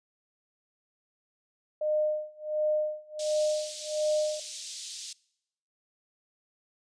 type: tone with tremolo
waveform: sine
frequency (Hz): 610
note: D#5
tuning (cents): -34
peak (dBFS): -23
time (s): 1.81-4.4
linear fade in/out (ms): 5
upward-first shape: sine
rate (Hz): 1.4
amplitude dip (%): 95
type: band-pass noise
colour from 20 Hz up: pink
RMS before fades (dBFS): -41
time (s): 3.19-5.13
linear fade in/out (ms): 5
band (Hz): 3700 to 8500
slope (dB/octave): 24
effects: noise-tail reverb RT60 0.8 s tail -24 dB re dry + resampled to 22050 Hz